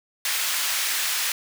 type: high-pass noise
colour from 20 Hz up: pink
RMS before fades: -25 dBFS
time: 0.25-1.32 s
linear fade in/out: 2 ms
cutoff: 1800 Hz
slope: 12 dB/octave
effects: none